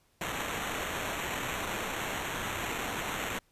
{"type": "noise with sample-and-hold", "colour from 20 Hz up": "white", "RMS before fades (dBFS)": -35, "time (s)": [0.21, 3.39], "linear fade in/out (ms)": 2, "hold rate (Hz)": 4900, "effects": ["pink hiss -69 dBFS RMS until 3.51 s", "resampled to 32000 Hz"]}